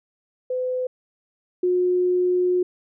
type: tone pair in turn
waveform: sine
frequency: 507 / 361 Hz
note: B4 / F#4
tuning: +45 / -43 cents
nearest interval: tritone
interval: 588 cents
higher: first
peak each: -22 / -17 dBFS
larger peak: second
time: 0.5-0.87 / 1.63-2.63 s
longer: second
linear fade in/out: 5 ms
effects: none